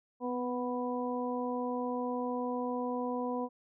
harmonic tone with a mistuned harmonic, 246.9 Hz, B3, in tune, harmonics 1 / 2 / 3 / 4, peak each -35 / -36 / -41 / -39 dBFS, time 0.2-3.49 s, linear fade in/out 50 ms, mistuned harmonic 1, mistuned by +17 cents, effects none

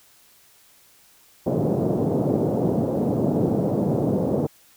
pink band-pass noise, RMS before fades -22 dBFS, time 1.46-4.47 s, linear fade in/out 10 ms, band 130 to 600 Hz, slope 24 dB/octave, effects white hiss -55 dBFS RMS until 4.76 s

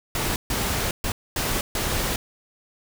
pink noise bursts at uneven times, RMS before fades -25 dBFS, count 5, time 0.15-0.36 / 0.5-0.91 / 1.04-1.12 / 1.36-1.61 / 1.75-2.16 s, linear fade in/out 2 ms, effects none

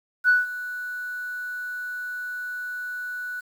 sine tone with ADSR envelope, 1480 Hz, F#6, in tune, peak -12 dBFS, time 0.24-3.41 s, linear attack 47 ms, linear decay 170 ms, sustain -17 dB, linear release 17 ms, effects tanh soft clip ceiling -10 dBFS + 8-bit

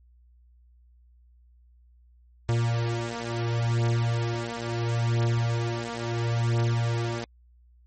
45% pulse beating tone pair, 116.54 / 117.27 Hz, A#2 / A#2, 0 / +11 cents, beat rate 0.73 Hz, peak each -27 dBFS, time 2.49-7.24 s, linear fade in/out 0 ms, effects added 60 Hz sine -54 dBFS peak until 7.86 s + MP3 32 kbps

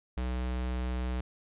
square tone, 62.4 Hz, B1, 19 cents sharp, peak -31 dBFS, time 0.17-1.21 s, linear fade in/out 5 ms, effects resampled to 8000 Hz

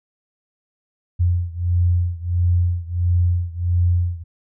sine beating tone pair, 87.31 / 88.81 Hz, F2 / F2, 0 / +30 cents, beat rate 1.5 Hz, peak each -18 / -20 dBFS, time 1.19-4.24 s, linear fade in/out 20 ms, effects none

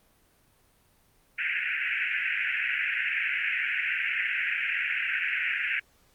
white band-pass noise, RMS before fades -29 dBFS, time 1.38-5.8 s, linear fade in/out 10 ms, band 1500 to 2700 Hz, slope 96 dB/octave, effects pink hiss -64 dBFS RMS until 6.14 s + Opus 32 kbps

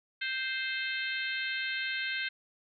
harmonic tone, 523 Hz, C5, 1 cent flat, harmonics 3 / 4 / 5 / 6 / 7 / 8, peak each -35 / -37 / -39 / -41 / -42 / -43 dBFS, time 0.21-2.29 s, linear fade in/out 10 ms, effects none

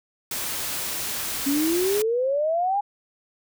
white noise, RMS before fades -29 dBFS, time 0.31-2.02 s, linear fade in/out 2 ms
sine exponential sweep, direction up, 271.5 to 830.6 Hz, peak -20 dBFS, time 1.46-2.81 s, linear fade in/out 10 ms
effects none

